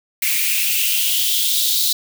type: noise with high-pass filter sweep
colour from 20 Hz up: blue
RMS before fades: -18 dBFS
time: 0.22-1.93 s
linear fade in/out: 5 ms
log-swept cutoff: 2200 to 4000 Hz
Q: 5.2
effects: none